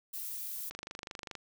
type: noise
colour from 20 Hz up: violet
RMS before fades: -40 dBFS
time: 0.13-0.7 s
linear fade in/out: 10 ms
type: click train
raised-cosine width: 0.2 ms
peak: -24 dBFS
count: 17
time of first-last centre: 0.71-1.353 s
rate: 24.9 Hz
effects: none